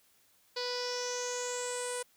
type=tone with low-pass filter sweep; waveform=sawtooth; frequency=492.8 Hz; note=B4; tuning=4 cents flat; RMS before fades=-36 dBFS; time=0.56-2.03 s; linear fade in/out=10 ms; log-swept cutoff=4600 to 9300 Hz; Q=7.6; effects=white hiss -67 dBFS RMS until 2.16 s